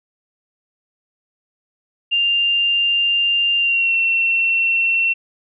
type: tone with pitch glide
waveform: sine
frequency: 2794 to 2711 Hz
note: F7 to E7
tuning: 0 to +48 cents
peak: -14 dBFS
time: 2.11-5.14 s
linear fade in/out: 20 ms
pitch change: -52 cents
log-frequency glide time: 3.58-3.95 s
effects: none